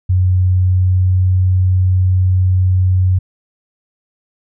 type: tone with pitch glide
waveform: sine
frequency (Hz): 91.8 to 92.44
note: F#2 to F#2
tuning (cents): -13 to -1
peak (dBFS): -9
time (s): 0.09-3.19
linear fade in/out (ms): 10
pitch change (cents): +12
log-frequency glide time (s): 0.47-1.3
effects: none